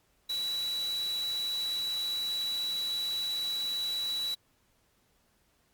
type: tone in noise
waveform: sine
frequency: 3928 Hz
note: B7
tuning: 10 cents flat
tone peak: -30 dBFS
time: 0.29-4.35 s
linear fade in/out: 10 ms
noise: white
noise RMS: -44 dBFS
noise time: 0.29-4.35 s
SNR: +11 dB
effects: pink hiss -70 dBFS RMS until 5.73 s + Opus 48 kbps